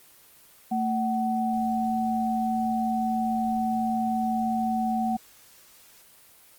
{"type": "tone pair together", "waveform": "sine", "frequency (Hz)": [224.8, 750.3], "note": ["A3", "F#5"], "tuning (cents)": [37, 24], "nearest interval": "octave + major sixth", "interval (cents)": 2087, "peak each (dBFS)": [-26, -26], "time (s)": [0.71, 5.17], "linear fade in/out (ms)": 10, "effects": ["white hiss -54 dBFS RMS until 6.58 s", "Opus 24 kbps"]}